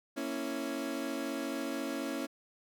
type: chord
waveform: 30% pulse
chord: A# diminished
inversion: none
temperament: equal with one note detuned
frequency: 233.1 / 277.2 / 331.5 Hz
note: A#3 / C#4 / E4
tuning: 0 / 0 / +10 cents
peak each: -39 / -34 / -37 dBFS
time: 0.16-2.27 s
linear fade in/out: 20 ms
effects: none